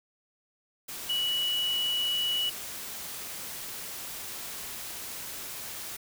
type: tone in noise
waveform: sine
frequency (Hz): 2938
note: F#7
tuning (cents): -13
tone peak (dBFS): -26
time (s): 1.09-2.5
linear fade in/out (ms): 10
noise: white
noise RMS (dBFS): -39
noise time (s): 0.88-5.97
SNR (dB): +10
effects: none